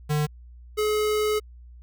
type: tone pair in turn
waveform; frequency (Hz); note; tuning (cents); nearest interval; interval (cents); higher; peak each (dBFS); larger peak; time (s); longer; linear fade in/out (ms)
square; 150 / 425.3; D3 / G#4; +37 / +41; octave + tritone; 1804; second; -22; neither; 0.09-0.27 / 0.77-1.4; second; 20
effects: added 60 Hz sine -43 dBFS peak until 1.82 s